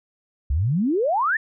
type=exponential sweep; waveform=sine; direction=up; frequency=61.74 to 1864.7 Hz; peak=-18 dBFS; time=0.5-1.37 s; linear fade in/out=5 ms; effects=none